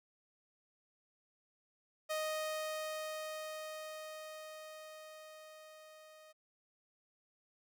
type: tone with level ramp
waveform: sawtooth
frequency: 622.3 Hz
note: D#5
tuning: in tune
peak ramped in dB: -31 to -53 dBFS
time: 2.09-6.33 s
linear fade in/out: 20 ms
effects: none